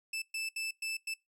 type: tone bursts at uneven times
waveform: sawtooth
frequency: 2637 Hz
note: E7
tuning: in tune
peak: -31 dBFS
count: 5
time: 0.13-0.22 / 0.34-0.49 / 0.56-0.71 / 0.82-0.97 / 1.07-1.14 s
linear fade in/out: 5 ms
effects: noise-tail reverb RT60 0.2 s tail -23 dB re dry + low-pass 12000 Hz 12 dB/octave